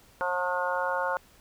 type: harmonic tone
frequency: 179.8 Hz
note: F#3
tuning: 49 cents flat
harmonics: 3 / 4 / 5 / 6 / 7 / 8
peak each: -31 / -37 / -31 / -34 / -39 / -32 dBFS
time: 0.21-1.17 s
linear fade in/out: 0 ms
effects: pink hiss -58 dBFS RMS until 1.4 s

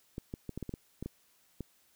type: clicks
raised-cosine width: 3 ms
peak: -25 dBFS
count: 10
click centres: 0.181 / 0.339 / 0.493 / 0.576 / 0.627 / 0.693 / 0.739 / 1.026 / 1.06 / 1.607 s
effects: white hiss -68 dBFS RMS until 1.95 s

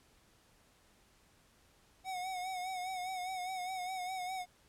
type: tone with vibrato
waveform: square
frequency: 740 Hz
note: F#5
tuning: in tune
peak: -38 dBFS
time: 2.04-4.46 s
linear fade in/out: 50 ms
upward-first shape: sine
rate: 4.9 Hz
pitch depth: 51 cents each way
effects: pink hiss -67 dBFS RMS until 4.68 s + low-pass 12000 Hz 12 dB/octave

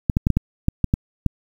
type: clicks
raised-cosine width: 5 ms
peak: -4 dBFS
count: 9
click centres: 0.098 / 0.169 / 0.269 / 0.303 / 0.37 / 0.684 / 0.843 / 0.939 / 1.263 s
effects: 7-bit

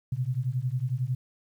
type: beating tone pair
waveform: sine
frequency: 121.6 / 132.6 Hz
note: B2 / C3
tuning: -26 / +23 cents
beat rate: 11 Hz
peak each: -29 dBFS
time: 0.12-1.15 s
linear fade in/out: 5 ms
effects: 10-bit

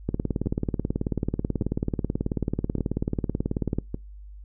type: two click trains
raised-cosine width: 3 ms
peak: -16 / -12 dBFS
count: 4 / 69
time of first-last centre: 0.46-3.944 / 0.09-3.786 s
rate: 0.861 / 18.4 Hz
effects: noise-tail reverb RT60 0.2 s tail -24 dB re dry + added 50 Hz sine -40 dBFS peak until 4.44 s

